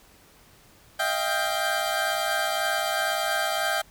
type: tone cluster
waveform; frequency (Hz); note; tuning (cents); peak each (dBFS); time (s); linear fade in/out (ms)
25% pulse; 629 / 691 / 790 / 1577; D#5 / F5 / G5 / G6; +19 / -19 / +13 / +10; -26; 0.99-3.82; 10
effects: pink hiss -55 dBFS RMS until 3.9 s